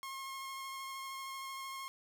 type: tone with vibrato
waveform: sawtooth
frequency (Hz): 1076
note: C6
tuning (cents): +48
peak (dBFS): -38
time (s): 0.03-1.88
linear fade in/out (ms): 0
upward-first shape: square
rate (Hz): 13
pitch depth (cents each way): 10
effects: none